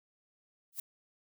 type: noise with exponential growth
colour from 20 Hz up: violet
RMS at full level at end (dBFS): -32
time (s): 0.72-0.8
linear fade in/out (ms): 5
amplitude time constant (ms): 16
effects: none